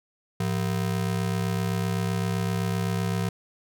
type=ring-modulated tone; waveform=square; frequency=142.1 Hz; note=C#3; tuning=43 cents sharp; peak=-22 dBFS; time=0.4-3.29 s; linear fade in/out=2 ms; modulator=33.9 Hz; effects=none